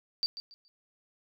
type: tone with echo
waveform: sine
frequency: 4646 Hz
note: D8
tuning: 20 cents flat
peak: -26 dBFS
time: 0.23-0.26 s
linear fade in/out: 0 ms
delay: 140 ms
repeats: 3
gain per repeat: -12 dB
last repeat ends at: 0.68 s
effects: none